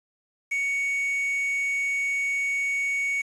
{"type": "tone with quantisation", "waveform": "triangle", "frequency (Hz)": 2232, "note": "C#7", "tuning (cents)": 11, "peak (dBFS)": -22, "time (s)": [0.51, 3.22], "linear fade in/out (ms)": 10, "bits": 7, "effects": ["resampled to 24000 Hz"]}